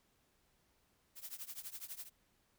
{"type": "noise with tremolo", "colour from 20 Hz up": "blue", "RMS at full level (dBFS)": -44, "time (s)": [1.15, 2.1], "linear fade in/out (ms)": 50, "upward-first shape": "triangle", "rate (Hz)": 12, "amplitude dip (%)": 95, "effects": ["pink hiss -75 dBFS RMS until 2.58 s"]}